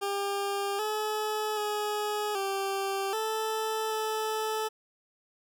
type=tone with pitch steps; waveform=20% pulse; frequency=400 / 428.1 / 419.6 / 391.1 / 438.8 / 435.8 Hz; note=G4 / A4 / G#4 / G4 / A4 / A4; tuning=+35 / -47 / +18 / -4 / -5 / -17 cents; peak=-24 dBFS; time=0.01-4.69 s; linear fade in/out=20 ms; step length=780 ms; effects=none